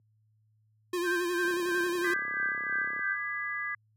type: tone with vibrato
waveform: square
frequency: 351.4 Hz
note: F4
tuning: 11 cents sharp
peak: -29 dBFS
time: 0.93-2.14 s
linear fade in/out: 5 ms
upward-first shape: sine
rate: 11 Hz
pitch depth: 48 cents each way
type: tone with tremolo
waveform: sine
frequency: 1568 Hz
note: G6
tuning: in tune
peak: -28 dBFS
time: 1.03-3.17 s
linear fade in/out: 50 ms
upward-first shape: sine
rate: 3 Hz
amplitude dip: 90%
type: click train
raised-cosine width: 2 ms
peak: -33 dBFS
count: 53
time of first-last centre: 1.45-2.993 s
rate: 33.7 Hz
type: chord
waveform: sine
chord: G# diminished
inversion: second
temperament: just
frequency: 1196.1 / 1661.2 / 1993.5 Hz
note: D6 / G#6 / B6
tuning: +31 / 0 / +16 cents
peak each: -39 / -35 / -35 dBFS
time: 2.04-3.75 s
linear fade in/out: 5 ms
effects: added 108 Hz sine -54 dBFS peak until 3.96 s + high-pass 200 Hz 12 dB/octave